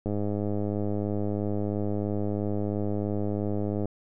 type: click train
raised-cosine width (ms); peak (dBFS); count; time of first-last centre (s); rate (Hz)
2; -17; 392; 0.06-3.856; 103
effects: none